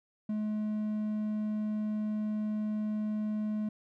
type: tone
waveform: triangle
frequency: 213 Hz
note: G#3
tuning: 44 cents sharp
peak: -28 dBFS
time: 0.29-3.69 s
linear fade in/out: 5 ms
effects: none